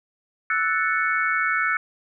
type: chord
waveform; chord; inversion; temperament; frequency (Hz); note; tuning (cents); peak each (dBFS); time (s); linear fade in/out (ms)
sine; F# minor seventh; third; equal; 1318.5 / 1480 / 1760 / 2217; E6 / F#6 / A6 / C#7; 0 / 0 / 0 / 0; -25 / -24 / -27 / -26; 0.5-1.77; 2
effects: none